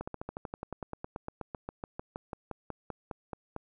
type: slowing click train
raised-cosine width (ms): 1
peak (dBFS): -23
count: 28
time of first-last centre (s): 0.01-3.563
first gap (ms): 65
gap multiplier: 1.05
effects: none